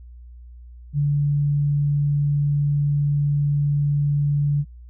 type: tone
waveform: sine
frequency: 144.6 Hz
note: D3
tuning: 27 cents flat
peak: -17 dBFS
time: 0.93-4.65 s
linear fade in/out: 50 ms
effects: added 60 Hz sine -39 dBFS peak until 4.89 s